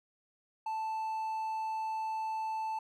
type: tone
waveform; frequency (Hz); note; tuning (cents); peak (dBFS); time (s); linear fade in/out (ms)
triangle; 880; A5; 0; -31; 0.66-2.79; 5
effects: none